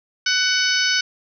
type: harmonic tone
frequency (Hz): 747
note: F#5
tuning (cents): +16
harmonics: 2 / 3 / 4 / 5 / 6 / 7 / 8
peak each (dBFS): -21 / -26 / -24 / -29 / -25 / -24 / -27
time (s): 0.26-1.01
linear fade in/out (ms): 5
effects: none